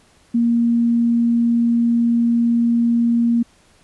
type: tone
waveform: sine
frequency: 234.5 Hz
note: A#3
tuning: 11 cents sharp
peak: -13 dBFS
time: 0.34-3.43 s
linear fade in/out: 10 ms
effects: pink hiss -54 dBFS RMS until 3.83 s + resampled to 24000 Hz